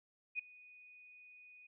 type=tone with ADSR envelope; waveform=sine; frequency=2479 Hz; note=D#7; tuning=7 cents flat; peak=-33 dBFS; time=0.35-1.67 s; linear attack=41 ms; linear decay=5 ms; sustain=-23 dB; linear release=8 ms; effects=none